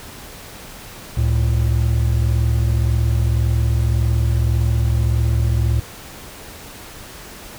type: tone pair together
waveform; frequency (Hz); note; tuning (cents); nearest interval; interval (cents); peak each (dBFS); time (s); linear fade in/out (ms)
triangle; 70.42 / 112.2; C#2 / A2; +28 / +34; minor sixth; 806; -15; 1.17-5.8; 5
effects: pink hiss -37 dBFS RMS until 7.58 s